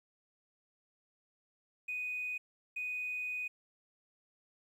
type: tone bursts at uneven times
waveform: triangle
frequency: 2489 Hz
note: D#7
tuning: in tune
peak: -32 dBFS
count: 2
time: 1.88-2.38 / 2.76-3.48 s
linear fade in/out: 10 ms
effects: tanh soft clip ceiling -33 dBFS + 12-bit